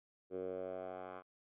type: tone with band-pass filter sweep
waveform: 10% pulse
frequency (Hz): 92.5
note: F#2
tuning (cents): 0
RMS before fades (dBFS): -44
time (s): 0.3-1.23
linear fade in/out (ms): 50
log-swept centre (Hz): 410 to 980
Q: 3.5
effects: resampled to 8000 Hz